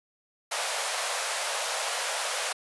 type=high-pass noise; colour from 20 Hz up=pink; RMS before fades=-30 dBFS; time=0.51-2.53 s; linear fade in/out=10 ms; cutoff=520 Hz; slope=48 dB/octave; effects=resampled to 24000 Hz